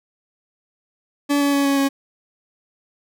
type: tone with pitch steps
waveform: 40% pulse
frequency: 286.3 / 283.5 / 280.7 / 278 / 275.3 Hz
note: D4 / C#4 / C#4 / C#4 / C#4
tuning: -44 / +39 / +22 / +5 / -12 cents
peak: -15 dBFS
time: 1.29-1.89 s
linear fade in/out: 20 ms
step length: 120 ms
effects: none